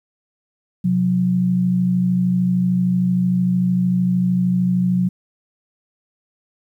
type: tone pair together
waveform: sine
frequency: 128.41 / 181.6 Hz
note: C3 / F#3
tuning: -32 / -32 cents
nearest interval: tritone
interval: 600 cents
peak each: -23 / -15 dBFS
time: 0.84-5.09 s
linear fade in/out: 10 ms
effects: 9-bit